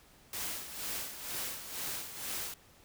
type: noise with tremolo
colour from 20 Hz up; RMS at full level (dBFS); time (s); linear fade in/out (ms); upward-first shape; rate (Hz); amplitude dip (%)
white; -37; 0.33-2.54; 2; sine; 2.1; 65
effects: pink hiss -61 dBFS RMS until 2.84 s